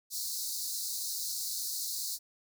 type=high-pass noise; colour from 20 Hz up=pink; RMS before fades=-36 dBFS; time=0.1-2.19 s; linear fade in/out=50 ms; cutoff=4000 Hz; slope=96 dB/octave; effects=none